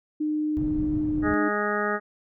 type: tone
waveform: sine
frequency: 304.1 Hz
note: D#4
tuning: 40 cents flat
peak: -23 dBFS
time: 0.2-1.49 s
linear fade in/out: 10 ms
type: low-pass noise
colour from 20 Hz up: white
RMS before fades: -33 dBFS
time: 0.57-1.34 s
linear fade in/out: 0 ms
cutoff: 120 Hz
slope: 12 dB/octave
type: harmonic tone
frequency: 207.7 Hz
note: G#3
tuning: in tune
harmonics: 1 / 2 / 3 / 4 / 6 / 7 / 8 / 9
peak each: -32 / -29 / -32 / -34 / -29 / -33 / -33 / -33 dBFS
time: 1.22-2 s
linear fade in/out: 50 ms
effects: none